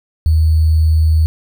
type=tone with sample-and-hold; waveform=sine; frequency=79.2 Hz; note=D#2; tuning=31 cents sharp; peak=-8 dBFS; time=0.26-1.26 s; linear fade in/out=0 ms; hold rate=4410 Hz; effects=none